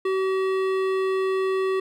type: tone with hard clipping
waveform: sine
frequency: 380.6 Hz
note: F#4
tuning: 49 cents sharp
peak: -23 dBFS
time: 0.05-1.8 s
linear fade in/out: 5 ms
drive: 14 dB
effects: none